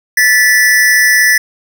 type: tone pair together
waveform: square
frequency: 1748 / 1960.5 Hz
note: A6 / B6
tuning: -12 / -13 cents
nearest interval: major second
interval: 199 cents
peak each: -10 dBFS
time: 0.17-1.38 s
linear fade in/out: 5 ms
effects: none